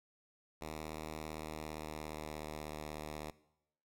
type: tone with pitch glide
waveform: 5% pulse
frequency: 77.78 to 76.22 Hz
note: D#2 to D#2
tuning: 0 to -35 cents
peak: -31 dBFS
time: 0.61-3.31 s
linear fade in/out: 5 ms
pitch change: -35 cents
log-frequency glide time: 1.3-2.71 s
effects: noise-tail reverb RT60 0.8 s tail -19 dB re dry